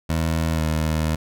20% pulse tone with pitch glide, 81 to 78.56 Hz, E2 to D#2, -30 to +17 cents, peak -15 dBFS, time 0.09-1.16 s, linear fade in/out 10 ms, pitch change -53 cents, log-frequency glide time 0.54-0.61 s, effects none

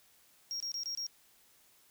triangle tone bursts, 5588 Hz, F8, in tune, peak -34 dBFS, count 5, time 0.51-1.066 s, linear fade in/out 0 ms, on 92 ms, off 24 ms, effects white hiss -65 dBFS RMS until 1.9 s

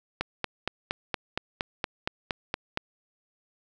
click train, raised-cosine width 0.3 ms, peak -11 dBFS, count 12, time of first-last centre 0.21-2.774 s, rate 4.29 Hz, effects none

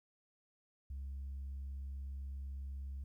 sine tone, 68.1 Hz, C#2, 30 cents flat, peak -39 dBFS, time 0.9-3.04 s, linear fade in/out 5 ms, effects tanh soft clip ceiling -39 dBFS + 13-bit

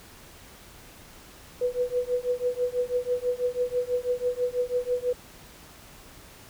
sine tone with tremolo, 493.9 Hz, B4, in tune, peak -20 dBFS, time 1.61-5.13 s, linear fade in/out 5 ms, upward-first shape triangle, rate 6.1 Hz, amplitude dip 100%, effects pink hiss -49 dBFS RMS until 6.49 s

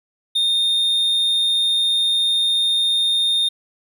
triangle tone, 3657 Hz, A#7, 34 cents flat, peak -14 dBFS, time 0.35-3.49 s, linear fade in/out 10 ms, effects none

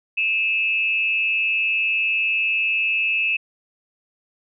sine tone with amplitude modulation, 2610 Hz, E7, 18 cents flat, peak -15 dBFS, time 0.17-3.37 s, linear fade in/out 10 ms, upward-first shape sine, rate 200 Hz, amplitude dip 65%, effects none

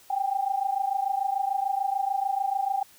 sine tone pair together, 773.2 / 800 Hz, G5 / G5, -24 / +35 cents, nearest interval minor second, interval 59 cents, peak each -27 dBFS, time 0.1-2.83 s, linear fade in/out 5 ms, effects white hiss -55 dBFS RMS until 2.98 s

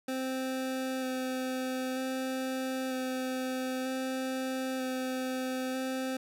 25% pulse tone with vibrato, 259.5 Hz, C4, 14 cents flat, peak -28 dBFS, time 0.08-6.17 s, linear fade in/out 5 ms, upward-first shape square, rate 0.53 Hz, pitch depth 10 cents each way, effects none

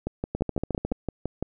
two click trains, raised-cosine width 2 ms, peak -14 / -14 dBFS, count 9 / 9, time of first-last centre 0.07-1.426 / 0.35-0.921 s, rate 5.9 / 14 Hz, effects none

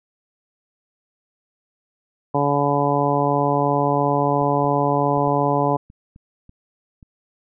harmonic tone, 142.9 Hz, D3, 47 cents flat, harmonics 1 / 2 / 3 / 4 / 5 / 6 / 7, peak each -24 / -24 / -24 / -24 / -24 / -24 / -24 dBFS, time 2.34-5.77 s, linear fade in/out 10 ms
clicks, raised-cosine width 5 ms, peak -32 dBFS, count 8, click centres 4.418 / 4.645 / 5.174 / 5.275 / 5.901 / 6.161 / 6.494 / 7.028 s
effects none

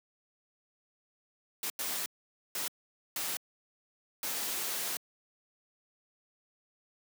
white noise bursts at uneven times, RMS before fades -35 dBFS, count 5, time 1.63-1.7 / 1.79-2.06 / 2.55-2.68 / 3.16-3.37 / 4.23-4.97 s, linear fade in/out 2 ms, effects high-pass 200 Hz 12 dB/octave

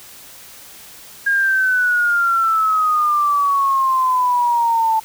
sine exponential sweep, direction down, 1629 to 880 Hz, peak -13 dBFS, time 1.26-5 s, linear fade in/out 10 ms, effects white hiss -40 dBFS RMS until 5.04 s

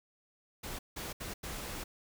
pink noise bursts at uneven times, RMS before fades -41 dBFS, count 4, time 0.63-0.79 / 0.96-1.13 / 1.2-1.34 / 1.43-1.84 s, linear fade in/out 10 ms, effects none

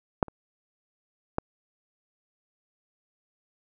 clicks, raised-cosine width 1 ms, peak -6 / -27 / -11 dBFS, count 3, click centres 0.228 / 0.283 / 1.384 s, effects none

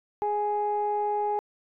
sine tone pair together, 415.3 / 832.8 Hz, G#4 / G#5, 0 / +5 cents, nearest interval octave, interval 1205 cents, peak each -28 / -25 dBFS, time 0.22-1.39 s, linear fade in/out 0 ms, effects tanh soft clip ceiling -18 dBFS

